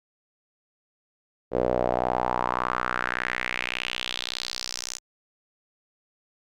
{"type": "tone with band-pass filter sweep", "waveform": "sawtooth", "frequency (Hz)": 61.74, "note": "B1", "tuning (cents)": 0, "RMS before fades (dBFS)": -28, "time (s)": [1.51, 5], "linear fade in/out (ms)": 50, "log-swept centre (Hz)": [490, 6500], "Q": 3.3, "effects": []}